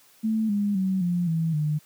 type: tone with pitch steps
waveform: sine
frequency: 220 / 204.1 / 189.32 / 175.63 / 162.92 / 151.13 Hz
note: A3 / G#3 / F#3 / F3 / E3 / D3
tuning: 0 / -30 / +40 / +10 / -20 / +50 cents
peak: -21 dBFS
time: 0.23-1.79 s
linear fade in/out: 20 ms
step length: 260 ms
effects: white hiss -57 dBFS RMS until 1.85 s + high-pass 100 Hz 12 dB/octave